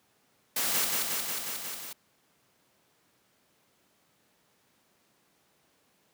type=noise with echo; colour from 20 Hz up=white; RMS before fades=-29 dBFS; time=0.56-0.85 s; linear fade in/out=5 ms; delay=180 ms; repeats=6; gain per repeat=-2 dB; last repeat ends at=1.93 s; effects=pink hiss -68 dBFS RMS until 6.13 s + high-pass 150 Hz 12 dB/octave